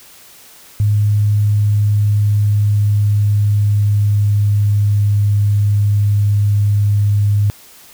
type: tone with pitch glide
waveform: sine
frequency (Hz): 104.2 to 102.65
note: G#2 to G#2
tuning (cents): +6 to -20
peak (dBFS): -10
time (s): 0.8-7.5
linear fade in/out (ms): 0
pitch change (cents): -26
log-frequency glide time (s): 0.95-5.25
effects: white hiss -42 dBFS RMS until 7.93 s